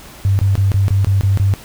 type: tone bursts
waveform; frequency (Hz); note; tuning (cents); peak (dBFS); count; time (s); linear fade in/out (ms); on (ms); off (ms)
sine; 98; G2; 0; -10; 8; 0.25-1.538; 0; 140; 24
effects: pink hiss -38 dBFS RMS until 1.64 s